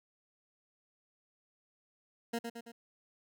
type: tone with echo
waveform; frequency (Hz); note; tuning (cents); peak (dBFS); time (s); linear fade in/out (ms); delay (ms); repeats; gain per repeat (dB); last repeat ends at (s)
20% pulse; 233.1; A#3; 0; -28; 2.33-2.39; 10; 110; 3; -5; 2.72
effects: none